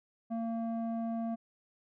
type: tone with low-pass filter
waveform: square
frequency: 228.6 Hz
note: A#3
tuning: 34 cents flat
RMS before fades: -35 dBFS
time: 0.3-1.36 s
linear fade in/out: 20 ms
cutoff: 670 Hz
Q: 1.7
effects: none